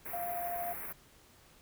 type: band-stop noise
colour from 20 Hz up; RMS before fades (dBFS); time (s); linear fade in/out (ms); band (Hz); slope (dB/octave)
white; -42; 0.05-0.93; 10; 2300 to 11000; 48
type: tone with tremolo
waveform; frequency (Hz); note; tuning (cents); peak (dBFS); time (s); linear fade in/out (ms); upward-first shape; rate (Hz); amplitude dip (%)
sine; 698; F5; -1; -34; 0.13-0.73; 5; triangle; 13; 25
effects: pink hiss -61 dBFS RMS until 1.61 s